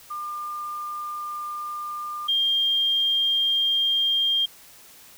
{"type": "tone pair in turn", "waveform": "sine", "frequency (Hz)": [1200, 3204], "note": ["D6", "G7"], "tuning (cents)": [37, 37], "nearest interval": "octave + perfect fourth", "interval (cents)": 1700, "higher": "second", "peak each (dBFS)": [-29, -19], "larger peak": "second", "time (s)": [[0.1, 2.28], [2.28, 4.46]], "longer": "neither", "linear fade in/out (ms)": 10, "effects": ["white hiss -49 dBFS RMS until 5.17 s"]}